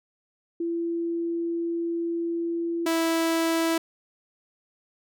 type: tone pair in turn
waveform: sine / sawtooth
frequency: 337.4 / 328.7 Hz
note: E4 / E4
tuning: +40 / -5 cents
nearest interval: unison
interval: 45 cents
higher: first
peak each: -25 / -18 dBFS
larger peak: second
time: 0.6-2.86 / 2.86-3.78 s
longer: first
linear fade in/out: 5 ms
effects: none